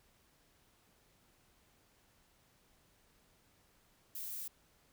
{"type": "noise", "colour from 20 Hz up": "violet", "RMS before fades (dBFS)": -43, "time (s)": [4.15, 4.48], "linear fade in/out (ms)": 5, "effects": ["pink hiss -70 dBFS RMS until 4.92 s"]}